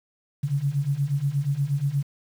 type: beating tone pair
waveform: sine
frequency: 136.2 / 144.6 Hz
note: C#3 / D3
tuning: -30 / -27 cents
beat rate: 8.4 Hz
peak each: -26 / -24 dBFS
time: 0.43-2.03 s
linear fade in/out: 10 ms
effects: 8-bit